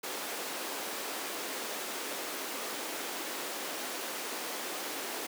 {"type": "high-pass noise", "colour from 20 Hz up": "pink", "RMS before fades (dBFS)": -38, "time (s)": [0.03, 5.27], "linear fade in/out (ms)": 10, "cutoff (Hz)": 290, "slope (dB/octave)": 24, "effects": []}